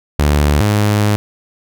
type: tone pair in turn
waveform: sawtooth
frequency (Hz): 73.42 / 104.31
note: D2 / G#2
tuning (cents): 0 / +8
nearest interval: tritone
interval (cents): 608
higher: second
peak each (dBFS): -6 / -7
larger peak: first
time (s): 0.19-0.61 / 0.61-1.16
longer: second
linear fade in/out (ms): 0
effects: none